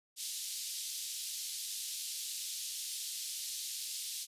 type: band-pass noise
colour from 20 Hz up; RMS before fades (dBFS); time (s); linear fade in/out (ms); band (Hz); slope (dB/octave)
pink; -41; 0.16-4.27; 50; 3600 to 13000; 24
effects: resampled to 32000 Hz